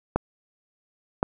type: clicks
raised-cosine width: 1 ms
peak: -7 dBFS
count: 2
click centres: 0.16 / 1.229 s
effects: none